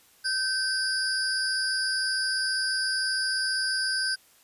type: tone cluster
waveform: sine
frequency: 1545 / 4768 / 5140 / 10450 Hz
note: G6 / D8 / E8 / E9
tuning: -26 / +25 / -45 / -16 cents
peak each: -28 / -29 / -33 / -36 dBFS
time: 0.24-4.16 s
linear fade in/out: 20 ms
effects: white hiss -59 dBFS RMS until 4.43 s + resampled to 32000 Hz